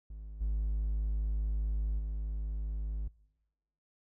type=tone with level steps; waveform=triangle; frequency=52.4 Hz; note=G#1; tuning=16 cents sharp; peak=-39 / -26 / -30 dBFS; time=0.1-3.08 s; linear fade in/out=5 ms; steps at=0.4 / 1.98 s; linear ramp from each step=20 ms; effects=noise-tail reverb RT60 1.0 s tail -24 dB re dry + tanh soft clip ceiling -23 dBFS